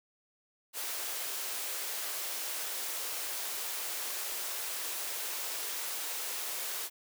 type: high-pass noise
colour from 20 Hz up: white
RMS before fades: -37 dBFS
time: 0.73-6.9 s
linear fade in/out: 50 ms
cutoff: 360 Hz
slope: 24 dB/octave
effects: none